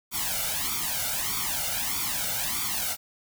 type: noise with flanger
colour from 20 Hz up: white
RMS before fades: -29 dBFS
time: 0.11-2.97 s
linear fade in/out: 50 ms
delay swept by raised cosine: 0.87 to 1.4 ms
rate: 1.6 Hz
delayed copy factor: +0.9
effects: none